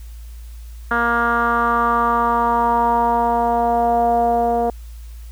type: tone with low-pass filter sweep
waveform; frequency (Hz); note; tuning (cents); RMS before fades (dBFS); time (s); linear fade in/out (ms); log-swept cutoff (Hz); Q
10% pulse; 235.3; A#3; +16; -17; 0.91-4.7; 2; 1500 to 620; 4.4
effects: added 57 Hz sine -32 dBFS peak until 5.31 s + white hiss -51 dBFS RMS until 5.31 s